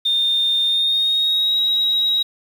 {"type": "tone with pitch glide", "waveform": "sine", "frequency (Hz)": [3633, 3822], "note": ["A#7", "A#7"], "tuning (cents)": [-45, 43], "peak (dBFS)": -14, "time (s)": [0.05, 2.23], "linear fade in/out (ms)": 10, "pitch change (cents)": 88, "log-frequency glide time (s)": [0.65, 1.57], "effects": ["tanh soft clip ceiling -11 dBFS", "7-bit"]}